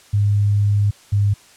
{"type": "tone pair in turn", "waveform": "sine", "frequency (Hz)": [102.4, 101.69], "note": ["G#2", "G#2"], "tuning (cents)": [-24, -36], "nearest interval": "unison", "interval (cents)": 12, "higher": "first", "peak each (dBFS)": -13, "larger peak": "neither", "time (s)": [[0.13, 0.91], [1.12, 1.34]], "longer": "first", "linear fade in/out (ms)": 10, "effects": ["white hiss -48 dBFS RMS until 1.56 s", "low-pass 9000 Hz 12 dB/octave"]}